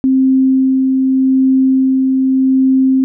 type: tone with tremolo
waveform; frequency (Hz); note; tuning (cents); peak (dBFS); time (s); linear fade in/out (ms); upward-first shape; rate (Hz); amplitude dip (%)
sine; 263.4; C4; +12; -7; 0.04-3.04; 0; sine; 0.84; 25
effects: none